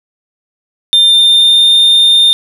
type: tone with pitch glide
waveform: triangle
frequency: 3600 to 3625 Hz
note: A7 to A#7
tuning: +39 to -49 cents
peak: -3 dBFS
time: 0.93-2.33 s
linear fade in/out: 0 ms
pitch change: +12 cents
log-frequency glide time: 1.04-1.7 s
effects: none